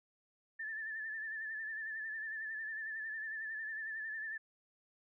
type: tone with vibrato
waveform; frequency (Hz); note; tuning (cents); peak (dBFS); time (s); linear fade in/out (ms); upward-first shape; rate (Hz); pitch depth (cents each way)
sine; 1760; A6; 0; -39; 0.59-4.38; 10; sine; 11; 52
effects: none